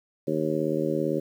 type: harmonic tone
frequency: 77.78 Hz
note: D#2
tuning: in tune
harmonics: 2 / 3 / 4 / 5 / 6 / 7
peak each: -32 / -32 / -29 / -29 / -34 / -30 dBFS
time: 0.27-1.2 s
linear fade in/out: 10 ms
effects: 9-bit